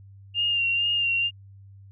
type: tone with vibrato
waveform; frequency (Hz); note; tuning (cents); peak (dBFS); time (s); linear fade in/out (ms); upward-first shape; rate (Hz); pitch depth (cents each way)
sine; 2794; F7; 0; -21; 0.34-1.31; 50; sine; 2.2; 32
effects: added 98 Hz sine -45 dBFS peak until 1.91 s